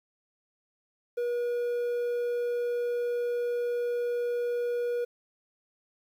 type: tone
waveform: triangle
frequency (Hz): 481.4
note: B4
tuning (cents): -44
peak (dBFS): -25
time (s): 1.17-5.05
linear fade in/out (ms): 10
effects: 10-bit